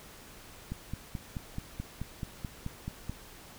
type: click train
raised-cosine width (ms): 5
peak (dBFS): -23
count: 12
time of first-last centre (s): 0.72-3.096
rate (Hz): 4.63
effects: pink hiss -51 dBFS RMS until 3.58 s